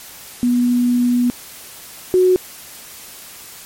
sine tone pair in turn, 244.1 / 367.9 Hz, B3 / F#4, -20 / -10 cents, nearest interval perfect fifth, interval 710 cents, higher second, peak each -12 / -9 dBFS, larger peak second, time 0.43-1.3 / 2.14-2.36 s, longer first, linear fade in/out 0 ms, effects white hiss -37 dBFS RMS until 3.65 s + MP3 64 kbps

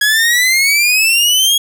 sawtooth exponential sweep, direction up, 1661.2 to 3322 Hz, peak -6 dBFS, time 0.01-1.58 s, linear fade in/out 5 ms, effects none

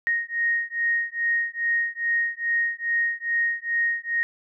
sine beating tone pair, 1864.7 / 1867.1 Hz, A#6 / A#6, 0 / +2 cents, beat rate 2.4 Hz, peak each -25 dBFS, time 0.07-4.23 s, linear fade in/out 0 ms, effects none

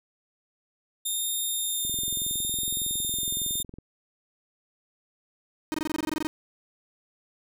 5% pulse tone with vibrato, 3644 Hz, A#7, 40 cents flat, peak -20 dBFS, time 1.05-3.63 s, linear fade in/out 10 ms, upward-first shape sine, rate 0.75 Hz, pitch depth 11 cents each way
click train, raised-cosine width 3 ms, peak -29 dBFS, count 43, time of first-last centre 1.85-3.785 s, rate 21.7 Hz
45% pulse tone bursts, 311.1 Hz, D#4, in tune, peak -26 dBFS, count 13, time 5.72-6.27 s, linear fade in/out 0 ms, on 22 ms, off 22 ms
effects none

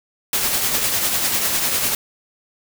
white noise with tremolo, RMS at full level -18 dBFS, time 0.33-1.95 s, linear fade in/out 2 ms, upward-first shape triangle, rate 10 Hz, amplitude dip 45%, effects none

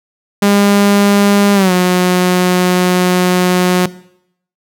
sawtooth tone with pitch glide, 202.1 to 181.09 Hz, G#3 to F#3, -47 to -37 cents, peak -4 dBFS, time 0.42-3.86 s, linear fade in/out 5 ms, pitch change -190 cents, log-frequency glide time 1.54-1.72 s, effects noise-tail reverb RT60 0.7 s tail -18 dB re dry

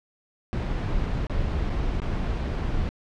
brown noise with dropouts, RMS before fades -26 dBFS, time 0.53-2.89 s, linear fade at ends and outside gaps 0 ms, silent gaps 1.268-1.297 / 1.696-1.701 / 2.001-2.019 s, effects low-pass 4000 Hz 12 dB/octave

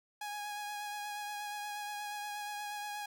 sawtooth tone with vibrato, 829 Hz, G#5, 3 cents flat, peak -35 dBFS, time 0.21-3.06 s, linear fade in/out 5 ms, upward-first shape triangle, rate 8.4 Hz, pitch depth 21 cents each way, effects none

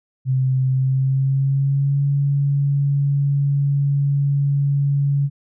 sine tone with pitch glide, 130.81 to 141.01 Hz, C3 to C#3, 0 to +30 cents, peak -15 dBFS, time 0.25-5.3 s, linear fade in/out 50 ms, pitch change +130 cents, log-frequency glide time 0.7-2.03 s, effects none

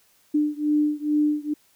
sine beating tone pair, 297.8 / 300.1 Hz, D4 / D4, +24 / +38 cents, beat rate 2.3 Hz, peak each -22 / -23 dBFS, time 0.34-1.54 s, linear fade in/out 10 ms, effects white hiss -61 dBFS RMS until 1.75 s

